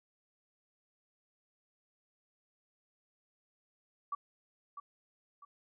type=tone with echo; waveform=sine; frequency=1146 Hz; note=D6; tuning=43 cents flat; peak=-33 dBFS; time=4.12-4.15 s; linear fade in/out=5 ms; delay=650 ms; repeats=2; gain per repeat=-9 dB; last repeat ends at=5.45 s; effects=none